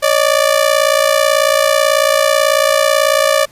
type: ring-modulated tone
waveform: sawtooth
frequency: 586 Hz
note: D5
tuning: 4 cents flat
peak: -3 dBFS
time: 0.02-3.46 s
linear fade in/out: 20 ms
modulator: 29.1 Hz
effects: pink hiss -46 dBFS RMS until 3.51 s + resampled to 32000 Hz